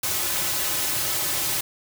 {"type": "noise with comb filter", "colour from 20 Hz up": "white", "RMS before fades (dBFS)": -25, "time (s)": [0.03, 1.61], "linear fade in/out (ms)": 5, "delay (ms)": 4.3, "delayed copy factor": -0.75, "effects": []}